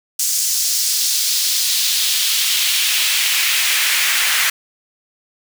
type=noise with high-pass filter sweep; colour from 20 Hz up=pink; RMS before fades=-17 dBFS; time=0.19-4.5 s; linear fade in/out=5 ms; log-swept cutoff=6300 to 1800 Hz; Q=1.6; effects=none